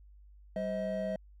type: tone cluster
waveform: triangle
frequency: 193 / 519 / 635 Hz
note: G3 / C5 / D#5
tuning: -27 / -14 / +35 cents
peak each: -35 / -38 / -32 dBFS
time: 0.56-1.16 s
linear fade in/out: 2 ms
effects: added 50 Hz sine -53 dBFS peak until 1.4 s